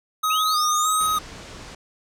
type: tone with vibrato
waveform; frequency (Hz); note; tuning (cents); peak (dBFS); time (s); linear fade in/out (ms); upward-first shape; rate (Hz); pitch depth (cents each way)
square; 1244.5; D#6; 0; -20; 0.23-1.19; 10; square; 1.6; 25
type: linear sweep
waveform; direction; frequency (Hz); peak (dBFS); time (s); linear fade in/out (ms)
sine; up; 2489 to 9290; -25; 0.3-1.07; 5
type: low-pass noise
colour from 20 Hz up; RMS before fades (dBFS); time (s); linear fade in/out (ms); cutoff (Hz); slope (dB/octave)
pink; -40; 1-1.75; 5; 7600; 24
effects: none